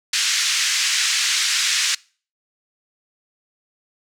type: band-pass noise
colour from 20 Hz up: white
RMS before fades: -20 dBFS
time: 0.13-1.95 s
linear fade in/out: 5 ms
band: 1600 to 6900 Hz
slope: 24 dB/octave
effects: noise-tail reverb RT60 0.4 s tail -24 dB re dry